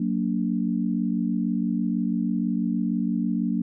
sine chord, Gb augmented, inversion none, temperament just, 185 / 231.2 / 289.1 Hz, Gb3 / Bb3 / D4, 0 / -14 / -27 cents, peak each -26 / -25 / -29 dBFS, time 0-3.62 s, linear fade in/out 5 ms, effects none

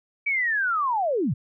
sine linear sweep, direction down, 2309 to 96.5 Hz, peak -21 dBFS, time 0.26-1.34 s, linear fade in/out 10 ms, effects none

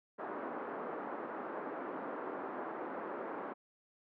pink band-pass noise, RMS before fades -42 dBFS, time 0.18-3.54 s, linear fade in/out 20 ms, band 270 to 1400 Hz, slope 24 dB/octave, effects none

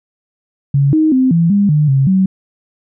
sine tone with pitch steps, 139.8 / 313.1 / 259.2 / 167.4 / 201.9 / 150.3 / 135.5 / 189.5 Hz, C#3 / D#4 / C4 / E3 / G#3 / D3 / C#3 / F#3, +15 / +11 / -16 / +27 / -49 / +40 / -39 / +42 cents, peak -8 dBFS, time 0.74-2.26 s, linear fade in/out 5 ms, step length 190 ms, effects none

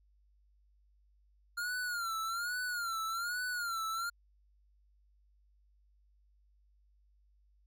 square tone with vibrato, 1401 Hz, F6, 5 cents sharp, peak -35 dBFS, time 1.57-4.1 s, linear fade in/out 10 ms, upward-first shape sine, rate 1.2 Hz, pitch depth 110 cents each way, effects added 50 Hz sine -65 dBFS peak until 7.66 s

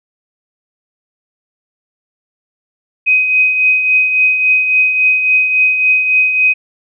sine tone with tremolo, 2515 Hz, D#7, 18 cents sharp, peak -6 dBFS, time 3.06-6.54 s, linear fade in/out 20 ms, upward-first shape triangle, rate 3.6 Hz, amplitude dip 55%, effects none

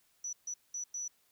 sine tone bursts at uneven times, 5920 Hz, F#8, in tune, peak -36 dBFS, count 4, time 0.24-0.33 / 0.47-0.54 / 0.74-0.84 / 0.94-1.08 s, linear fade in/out 5 ms, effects white hiss -71 dBFS RMS until 1.31 s

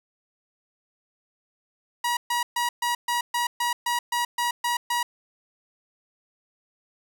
sawtooth tone bursts, 960 Hz, B5, 49 cents flat, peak -19 dBFS, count 12, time 2.04-5.03 s, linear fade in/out 5 ms, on 130 ms, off 130 ms, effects none

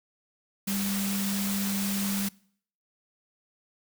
sine tone in noise, 198.2 Hz, G3, 19 cents sharp, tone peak -28 dBFS, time 0.67-2.29 s, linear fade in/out 10 ms, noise white, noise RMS -33 dBFS, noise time 0.67-2.29 s, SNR +2 dB, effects noise-tail reverb RT60 0.6 s tail -24 dB re dry

